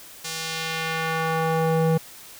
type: tone with band-pass filter sweep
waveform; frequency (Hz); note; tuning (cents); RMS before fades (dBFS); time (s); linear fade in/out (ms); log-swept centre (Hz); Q
square; 161.9; E3; -31; -24; 0.24-1.98; 10; 6500 to 360; 0.88
effects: white hiss -44 dBFS RMS until 2.39 s